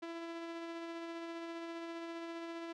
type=tone with tremolo; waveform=sawtooth; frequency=334.4 Hz; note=E4; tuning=25 cents sharp; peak=-37 dBFS; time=0.02-2.73 s; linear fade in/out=10 ms; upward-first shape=sine; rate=15 Hz; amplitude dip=25%; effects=low-pass 4000 Hz 12 dB/octave